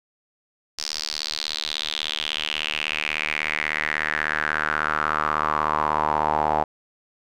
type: tone with band-pass filter sweep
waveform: sawtooth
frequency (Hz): 76.4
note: D#2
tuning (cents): -31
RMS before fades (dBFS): -25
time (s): 0.78-6.64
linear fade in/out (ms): 10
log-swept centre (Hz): 5200 to 800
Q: 4.7
effects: none